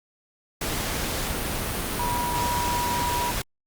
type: tone in noise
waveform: sine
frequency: 968 Hz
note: B5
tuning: 35 cents flat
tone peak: -25 dBFS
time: 1.99-3.31 s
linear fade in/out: 5 ms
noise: pink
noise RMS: -28 dBFS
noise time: 0.61-3.42 s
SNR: 0 dB
effects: Opus 48 kbps